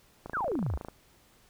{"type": "click train", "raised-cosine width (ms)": 1, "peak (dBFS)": -25, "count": 18, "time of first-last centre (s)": [0.26, 0.885], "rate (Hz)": 27.2}
{"type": "exponential sweep", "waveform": "sine", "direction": "down", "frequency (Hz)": [1760, 57.3], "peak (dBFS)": -28, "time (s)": [0.33, 0.78], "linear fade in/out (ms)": 20}
{"effects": ["pink hiss -62 dBFS RMS until 1.49 s"]}